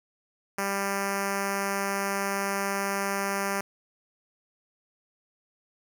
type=tone with notch filter; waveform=5% pulse; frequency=197.7 Hz; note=G3; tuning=15 cents sharp; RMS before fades=-29 dBFS; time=0.58-3.61 s; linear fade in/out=5 ms; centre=3400 Hz; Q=1.3; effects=none